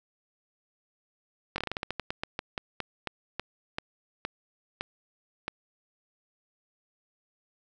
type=slowing click train; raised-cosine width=0.3 ms; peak=-15 dBFS; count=21; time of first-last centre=1.56-5.48 s; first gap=21 ms; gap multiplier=1.2; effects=none